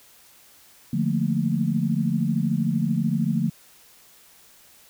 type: chord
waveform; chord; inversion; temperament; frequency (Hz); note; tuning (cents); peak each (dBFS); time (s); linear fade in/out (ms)
sine; Bb major seventh; first; equal; 146.83 / 174.61 / 220 / 233.1; D3 / F3 / A3 / Bb3; 0 / 0 / 0 / 0; -26 / -25 / -25 / -28; 0.93-3.5; 5
effects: white hiss -53 dBFS RMS until 4.89 s